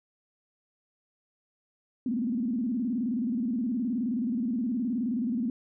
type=tone with vibrato; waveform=sine; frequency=238.7 Hz; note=A#3; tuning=41 cents sharp; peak=-26 dBFS; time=2.06-5.5 s; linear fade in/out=2 ms; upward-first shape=square; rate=19 Hz; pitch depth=140 cents each way; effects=none